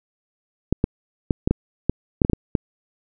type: clicks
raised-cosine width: 3 ms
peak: -4 dBFS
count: 11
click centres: 0.726 / 0.841 / 1.308 / 1.475 / 1.51 / 1.896 / 2.218 / 2.249 / 2.298 / 2.333 / 2.552 s
effects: none